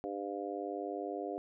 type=harmonic tone; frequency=100 Hz; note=G2; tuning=35 cents sharp; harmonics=3 / 4 / 5 / 6 / 7; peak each=-42 / -41 / -43 / -45 / -42 dBFS; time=0.04-1.38 s; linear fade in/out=0 ms; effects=none